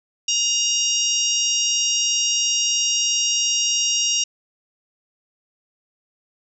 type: harmonic tone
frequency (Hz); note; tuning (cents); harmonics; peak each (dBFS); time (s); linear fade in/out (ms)
943; A#5; +20; 3 / 4 / 5 / 6 / 7 / 8; -22 / -29 / -31 / -21 / -28 / -33; 0.28-4.24; 5
effects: none